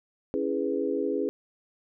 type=chord; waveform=sine; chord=C# minor seventh; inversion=none; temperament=equal; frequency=277.2 / 329.6 / 415.3 / 493.9 Hz; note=C#4 / E4 / G#4 / B4; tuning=0 / 0 / 0 / 0 cents; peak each=-31 / -32 / -29 / -32 dBFS; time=0.34-1.29 s; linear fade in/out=0 ms; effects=none